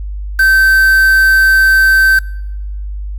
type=tone with quantisation; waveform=triangle; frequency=1549 Hz; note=G6; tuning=21 cents flat; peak=-4 dBFS; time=0.39-2.19 s; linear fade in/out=5 ms; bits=4; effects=noise-tail reverb RT60 1.0 s tail -25 dB re dry + added 50 Hz sine -19 dBFS peak until 3.18 s